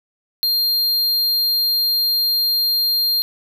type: tone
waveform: square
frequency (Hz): 4200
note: C8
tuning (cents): +6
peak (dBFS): -16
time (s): 0.43-3.22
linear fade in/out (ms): 0
effects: none